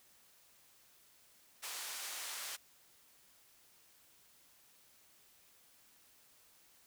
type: band-pass noise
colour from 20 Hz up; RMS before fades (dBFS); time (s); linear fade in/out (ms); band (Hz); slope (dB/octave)
white; -44; 1.62-2.57; 20; 700 to 9800; 12
effects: white hiss -66 dBFS RMS until 6.86 s